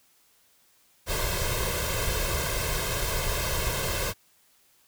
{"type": "noise with comb filter", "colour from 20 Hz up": "pink", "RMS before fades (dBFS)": -28, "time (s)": [1.06, 4.14], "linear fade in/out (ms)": 50, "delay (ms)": 1.9, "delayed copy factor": 0.8, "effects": ["white hiss -63 dBFS RMS until 4.87 s"]}